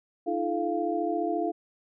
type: tone cluster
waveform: sine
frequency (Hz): 306.6 / 341 / 432 / 696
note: D#4 / F4 / A4 / F5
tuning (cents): -25 / -41 / -32 / -6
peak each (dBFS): -32 / -30 / -33 / -30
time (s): 0.26-1.52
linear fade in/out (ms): 20
effects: none